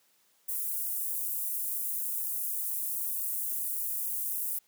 pink high-pass noise, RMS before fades -33 dBFS, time 0.48-4.59 s, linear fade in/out 10 ms, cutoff 11000 Hz, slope 24 dB/octave, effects white hiss -68 dBFS RMS until 4.67 s + high-pass 150 Hz 12 dB/octave

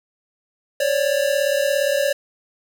square tone pair together, 546.7 / 584 Hz, C#5 / D5, -24 / -10 cents, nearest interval minor second, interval 114 cents, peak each -21 dBFS, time 0.8-2.13 s, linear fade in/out 5 ms, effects 7-bit

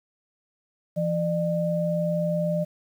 sine tone pair together, 168.82 / 602 Hz, E3 / D5, +42 / +43 cents, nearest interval octave + minor seventh, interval 2201 cents, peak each -25 dBFS, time 0.96-2.65 s, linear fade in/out 20 ms, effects 9-bit

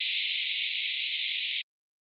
white band-pass noise, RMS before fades -31 dBFS, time 0-1.62 s, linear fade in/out 10 ms, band 2100 to 3900 Hz, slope 96 dB/octave, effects Opus 24 kbps

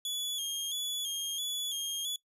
sawtooth tone with vibrato, 3322 Hz, G#7, in tune, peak -30 dBFS, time 0.05-2.16 s, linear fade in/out 2 ms, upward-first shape square, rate 1.5 Hz, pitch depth 49 cents each way, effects noise-tail reverb RT60 0.1 s tail -21 dB re dry + resampled to 32000 Hz

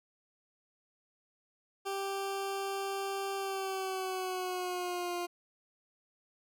20% pulse tone with pitch glide, 392 to 351.3 Hz, G4 to F4, 0 to +10 cents, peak -29 dBFS, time 1.85-5.27 s, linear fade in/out 20 ms, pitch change -190 cents, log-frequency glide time 3.36-5.16 s, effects none

